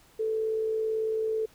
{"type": "tone with amplitude modulation", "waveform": "sine", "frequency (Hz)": 440, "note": "A4", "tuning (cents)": 0, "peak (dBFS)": -24, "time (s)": [0.19, 1.46], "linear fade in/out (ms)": 10, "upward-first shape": "sine", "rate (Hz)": 58.1, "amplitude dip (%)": 35, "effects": ["pink hiss -59 dBFS RMS until 1.54 s"]}